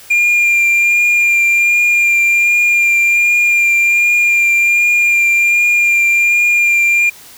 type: tone with vibrato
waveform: triangle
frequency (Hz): 2399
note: D7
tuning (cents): +36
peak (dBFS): -7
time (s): 0.1-7.1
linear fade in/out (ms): 10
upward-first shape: triangle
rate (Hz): 1.3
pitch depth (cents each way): 17
effects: white hiss -38 dBFS RMS until 7.37 s